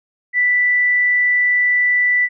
sine tone, 1975.5 Hz, B6, in tune, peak -12 dBFS, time 0.33-2.29 s, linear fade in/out 50 ms, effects none

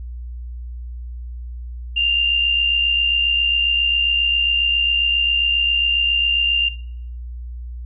sine tone with amplitude modulation, 2794 Hz, F7, in tune, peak -13 dBFS, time 1.96-6.69 s, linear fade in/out 10 ms, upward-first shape sine, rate 67.4 Hz, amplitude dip 50%, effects noise-tail reverb RT60 0.6 s tail -17 dB re dry + added 60 Hz sine -28 dBFS peak until 7.85 s

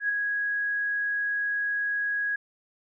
sine tone with ADSR envelope, 1658 Hz, G#6, 3 cents flat, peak -21 dBFS, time 0-2.36 s, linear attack 92 ms, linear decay 7 ms, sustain -4 dB, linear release 6 ms, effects none

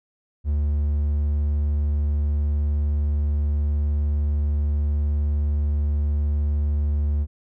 triangle tone, 73.4 Hz, D2, in tune, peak -17 dBFS, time 0.44-7.27 s, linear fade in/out 50 ms, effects none

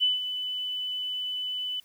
sine tone with ADSR envelope, 2997 Hz, F#7, 22 cents sharp, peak -19 dBFS, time 0-1.8 s, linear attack 31 ms, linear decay 160 ms, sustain -10 dB, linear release 3 ms, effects white hiss -61 dBFS RMS until 1.84 s

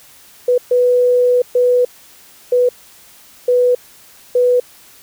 sine tone bursts at uneven times, 493.9 Hz, B4, in tune, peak -9 dBFS, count 6, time 0.48-0.58 / 0.71-1.42 / 1.55-1.85 / 2.52-2.69 / 3.48-3.75 / 4.35-4.6 s, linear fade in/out 5 ms, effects white hiss -44 dBFS RMS until 5.02 s

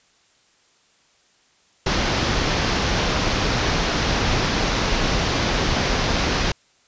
pink low-pass noise, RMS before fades -21 dBFS, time 1.86-6.52 s, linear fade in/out 5 ms, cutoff 6100 Hz, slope 48 dB/octave, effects white hiss -59 dBFS RMS until 6.87 s + resampled to 16000 Hz

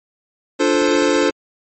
square chord, D minor seventh, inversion none, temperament equal, 293.7 / 349.2 / 440 / 523.3 Hz, D4 / F4 / A4 / C5, 0 / 0 / 0 / 0 cents, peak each -19 / -20 / -20 / -20 dBFS, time 0.59-1.31 s, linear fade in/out 20 ms
click train, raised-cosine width 2 ms, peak -26 dBFS, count 9, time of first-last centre 0.75-1.298 s, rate 14.6 Hz
effects MP3 32 kbps

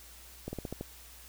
slowing click train, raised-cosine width 2 ms, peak -23 dBFS, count 6, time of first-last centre 0.48-0.811 s, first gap 50 ms, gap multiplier 1.14, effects added 60 Hz sine -55 dBFS peak until 1.28 s + white hiss -53 dBFS RMS until 1.28 s

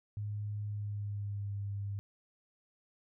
sine tone with pitch glide, 104.1 to 100.55 Hz, G#2 to G2, +5 to +44 cents, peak -35 dBFS, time 0.17-1.99 s, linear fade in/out 0 ms, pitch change -61 cents, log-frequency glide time 0.65-1.58 s, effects none

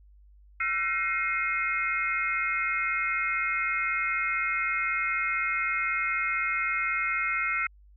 sine tone cluster, 1352 / 1508 / 1893 / 2137 / 2505 Hz, E6 / F#6 / A#6 / C7 / D#7, +43 / +32 / +26 / +36 / +11 cents, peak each -31 / -37 / -37 / -28 / -34 dBFS, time 0.6-7.67 s, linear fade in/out 5 ms, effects added 50 Hz sine -52 dBFS peak until 7.96 s

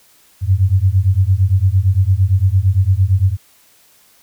sine beating tone pair, 91 / 99.8 Hz, F#2 / G2, -28 / +32 cents, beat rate 8.8 Hz, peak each -13 dBFS, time 0.41-3.37 s, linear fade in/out 50 ms, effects white hiss -51 dBFS RMS until 4.22 s

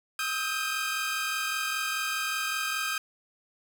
sawtooth tone cluster, 1255 / 1300 / 1575 / 2466 Hz, D#6 / E6 / G6 / D#7, +15 / -24 / +8 / -16 cents, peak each -32 / -33 / -28 / -32 dBFS, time 0.19-2.98 s, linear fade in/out 2 ms, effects 10-bit

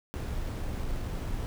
brown noise with sample-and-hold, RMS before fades -33 dBFS, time 0.14-1.46 s, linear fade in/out 0 ms, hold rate 8820 Hz, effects none

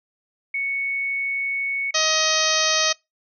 sine tone, 2217 Hz, C#7, in tune, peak -22 dBFS, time 0.54-1.91 s, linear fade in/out 5 ms
harmonic tone, 630 Hz, D#5, 21 cents sharp, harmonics 1 / 2 / 3 / 4 / 5 / 6 / 7 / 8 / 9 / 10, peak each -27 / -27 / -27 / -27 / -27 / -27 / -27 / -27 / -27 / -27 dBFS, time 1.94-2.93 s, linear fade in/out 10 ms
effects noise-tail reverb RT60 0.2 s tail -24 dB re dry

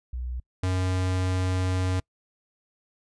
sine / square tone pair in turn, 61.7 / 92.45 Hz, B1 / F#2, -1 / -1 cents, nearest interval perfect fifth, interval 700 cents, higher second, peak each -29 / -24 dBFS, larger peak second, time 0.13-0.4 / 0.63-2 s, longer second, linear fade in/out 5 ms, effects noise-tail reverb RT60 0.1 s tail -26 dB re dry + resampled to 22050 Hz

